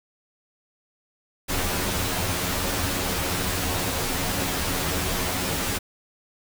pink noise with comb filter, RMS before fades -26 dBFS, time 1.48-5.79 s, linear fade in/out 20 ms, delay 11 ms, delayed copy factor +0.9, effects none

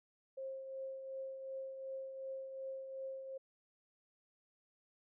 sine tone with tremolo, 533 Hz, C5, 32 cents sharp, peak -40 dBFS, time 0.37-3.38 s, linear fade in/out 10 ms, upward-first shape triangle, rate 2.7 Hz, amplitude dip 50%, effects none

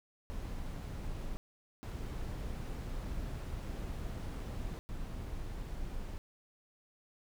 brown noise bursts at uneven times, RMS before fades -40 dBFS, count 3, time 0.3-1.37 / 1.83-4.79 / 4.89-6.18 s, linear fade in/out 0 ms, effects none

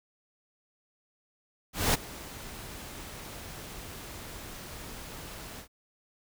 pink noise with ADSR envelope, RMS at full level -23 dBFS, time 1.73-5.68 s, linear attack 210 ms, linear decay 19 ms, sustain -20 dB, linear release 91 ms, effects none

